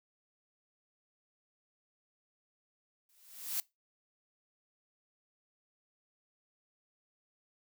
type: noise with exponential growth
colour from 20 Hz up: blue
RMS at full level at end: -32 dBFS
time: 3.09-3.6 s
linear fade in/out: 1 ms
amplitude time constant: 110 ms
effects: noise-tail reverb RT60 0.2 s tail -22 dB re dry